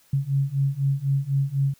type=beating tone pair; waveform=sine; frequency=136 / 140 Hz; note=C#3 / C#3; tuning=-33 / +18 cents; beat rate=4 Hz; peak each=-24 / -23 dBFS; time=0.13-1.74 s; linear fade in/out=5 ms; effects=white hiss -59 dBFS RMS until 1.79 s